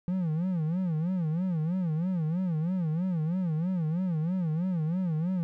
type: tone with vibrato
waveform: triangle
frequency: 170.4 Hz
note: F3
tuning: 42 cents flat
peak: -24 dBFS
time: 0.08-5.43 s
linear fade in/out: 0 ms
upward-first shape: sine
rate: 3.1 Hz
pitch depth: 180 cents each way
effects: none